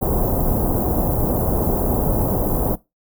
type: band-stop noise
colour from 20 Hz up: pink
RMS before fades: -19 dBFS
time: 0.01-2.76 s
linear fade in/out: 20 ms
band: 820 to 14000 Hz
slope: 24 dB/octave
effects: noise-tail reverb RT60 0.2 s tail -19 dB re dry